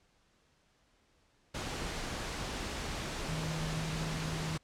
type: tone in noise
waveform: sine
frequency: 158.7 Hz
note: D#3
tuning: 35 cents sharp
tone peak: -36 dBFS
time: 3.28-4.57 s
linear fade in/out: 10 ms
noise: pink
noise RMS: -38 dBFS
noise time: 1.54-4.58 s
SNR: -1 dB
effects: pink hiss -70 dBFS RMS until 4.63 s + low-pass 7000 Hz 12 dB/octave